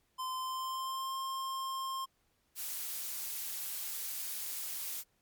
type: tone with pitch glide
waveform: square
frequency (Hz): 1032 to 1062.2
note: C6 to C6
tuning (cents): -24 to +26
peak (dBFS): -36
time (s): 0.18-2.06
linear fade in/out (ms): 20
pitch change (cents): +50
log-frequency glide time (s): 0.35-1.16
type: noise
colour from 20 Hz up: blue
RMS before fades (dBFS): -39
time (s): 2.55-5.04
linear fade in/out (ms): 50
effects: pink hiss -75 dBFS RMS until 5.21 s + MP3 96 kbps